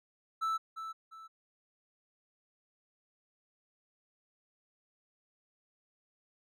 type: tone with echo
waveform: triangle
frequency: 1318.5 Hz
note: E6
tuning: in tune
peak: -28 dBFS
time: 0.41-0.58 s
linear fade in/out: 20 ms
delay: 350 ms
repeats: 2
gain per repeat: -9 dB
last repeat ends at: 1.28 s
effects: none